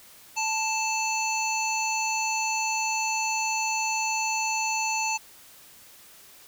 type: harmonic tone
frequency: 880 Hz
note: A5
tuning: in tune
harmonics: 1 / 3 / 5 / 7 / 8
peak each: -28 / -29 / -36 / -33 / -35 dBFS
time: 0.36-5.18 s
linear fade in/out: 20 ms
effects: white hiss -51 dBFS RMS until 6.47 s